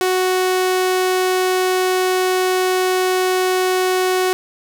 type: tone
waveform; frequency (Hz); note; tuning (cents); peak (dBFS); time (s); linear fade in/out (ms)
sawtooth; 370; F#4; 0; -11; 0.01-4.33; 0
effects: none